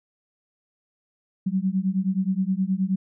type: beating tone pair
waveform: sine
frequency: 185 / 194.5 Hz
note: F#3 / G3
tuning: 0 / -13 cents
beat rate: 9.5 Hz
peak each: -24 dBFS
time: 1.46-2.96 s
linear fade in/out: 10 ms
effects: none